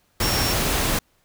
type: tone in noise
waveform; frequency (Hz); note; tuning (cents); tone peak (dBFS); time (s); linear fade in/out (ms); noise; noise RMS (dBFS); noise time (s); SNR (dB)
sine; 5500; F8; -27; -26; 0.22-0.53; 5; pink; -22; 0.2-0.99; -7
effects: pink hiss -64 dBFS RMS until 1.24 s